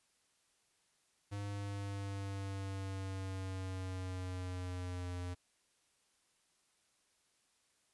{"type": "tone with pitch glide", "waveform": "square", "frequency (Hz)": [101.3, 89.21], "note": ["G#2", "F2"], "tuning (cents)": [-43, 37], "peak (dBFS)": -40, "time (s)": [1.31, 5.35], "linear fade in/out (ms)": 20, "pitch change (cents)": -220, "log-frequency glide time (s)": [1.49, 5.14], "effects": ["white hiss -75 dBFS RMS until 7.93 s", "resampled to 24000 Hz"]}